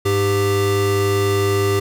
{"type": "tone pair together", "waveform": "square", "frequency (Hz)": [101.5, 394.9], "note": ["G#2", "G4"], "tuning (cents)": [-39, 13], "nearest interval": "2 octaves", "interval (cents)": 2352, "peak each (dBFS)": [-20, -18], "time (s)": [0.05, 1.8], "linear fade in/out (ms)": 10, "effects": []}